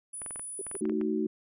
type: tone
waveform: sine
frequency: 9860 Hz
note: D#9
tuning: 17 cents flat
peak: -37 dBFS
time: 0.13-0.81 s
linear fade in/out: 10 ms
type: clicks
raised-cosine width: 0.5 ms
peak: -28 dBFS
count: 11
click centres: 0.218 / 0.262 / 0.308 / 0.359 / 0.395 / 0.667 / 0.714 / 0.753 / 0.854 / 0.896 / 1.013 s
type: tone bursts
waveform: sine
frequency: 392 Hz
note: G4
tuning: in tune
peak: -34 dBFS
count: 3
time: 0.59-0.922 s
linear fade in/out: 2 ms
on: 24 ms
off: 130 ms
type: chord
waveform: sine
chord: D# diminished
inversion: second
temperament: equal with one note detuned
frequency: 220 / 311.1 / 373.4 Hz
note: A3 / D#4 / F#4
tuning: 0 / 0 / +16 cents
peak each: -31 dBFS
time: 0.81-1.27 s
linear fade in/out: 5 ms
effects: none